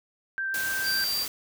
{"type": "tone with vibrato", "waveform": "sine", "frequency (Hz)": 1568, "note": "G6", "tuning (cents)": 0, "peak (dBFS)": -27, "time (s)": [0.38, 1.04], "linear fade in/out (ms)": 0, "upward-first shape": "triangle", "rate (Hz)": 7, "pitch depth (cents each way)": 9}
{"type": "noise", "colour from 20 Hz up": "white", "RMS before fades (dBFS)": -34, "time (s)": [0.54, 1.28], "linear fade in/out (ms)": 2}
{"type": "tone", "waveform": "square", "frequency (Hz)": 4699, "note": "D8", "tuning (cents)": 0, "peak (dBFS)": -27, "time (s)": [0.83, 1.27], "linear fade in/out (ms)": 50}
{"effects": []}